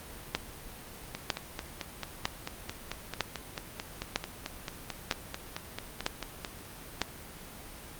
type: two click trains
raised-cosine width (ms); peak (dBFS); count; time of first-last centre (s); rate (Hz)
0.2; -17 / -9; 25 / 8; 1.15-6.448 / 0.35-7.017; 4.53 / 1.05
effects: pink hiss -46 dBFS RMS until 7.99 s + Opus 32 kbps